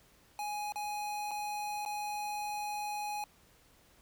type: tone with dropouts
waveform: square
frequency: 833 Hz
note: G#5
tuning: 5 cents sharp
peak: -36 dBFS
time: 0.39-3.24 s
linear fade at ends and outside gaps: 1 ms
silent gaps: 0.722-0.758 / 1.31-1.314 / 1.851-1.86 s
effects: pink hiss -64 dBFS RMS until 4.01 s